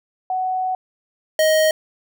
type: tone pair in turn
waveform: sine / square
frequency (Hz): 745 / 626.5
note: F#5 / D#5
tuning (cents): +12 / +12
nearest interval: minor third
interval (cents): 300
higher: first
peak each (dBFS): -19 / -14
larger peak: second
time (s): 0.3-0.75 / 1.39-1.71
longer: first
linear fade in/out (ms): 2
effects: none